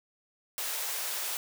white high-pass noise, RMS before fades -34 dBFS, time 0.58-1.37 s, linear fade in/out 0 ms, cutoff 440 Hz, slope 24 dB/octave, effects none

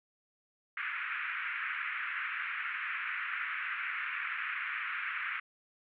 pink band-pass noise, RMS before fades -37 dBFS, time 0.77-5.4 s, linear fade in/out 5 ms, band 1300 to 2500 Hz, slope 48 dB/octave, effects none

